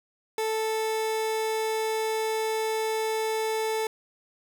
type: tone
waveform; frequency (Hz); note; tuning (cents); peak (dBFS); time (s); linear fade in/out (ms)
30% pulse; 440; A4; 0; -23; 0.38-3.87; 2
effects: none